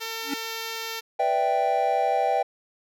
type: tone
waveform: 5% pulse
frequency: 451.3 Hz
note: A4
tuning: 44 cents sharp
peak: -19 dBFS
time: 0-1.01 s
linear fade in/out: 20 ms
type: tone with exponential growth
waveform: square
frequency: 281.5 Hz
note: C#4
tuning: 27 cents sharp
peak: -24 dBFS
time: 0.22-0.34 s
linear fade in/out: 5 ms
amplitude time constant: 26 ms
type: chord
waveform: triangle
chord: E minor seventh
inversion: second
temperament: equal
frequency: 493.9 / 587.3 / 659.3 / 784 Hz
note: B4 / D5 / E5 / G5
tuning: 0 / 0 / 0 / 0 cents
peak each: -27 / -27 / -25 / -21 dBFS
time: 1.19-2.43 s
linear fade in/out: 10 ms
effects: none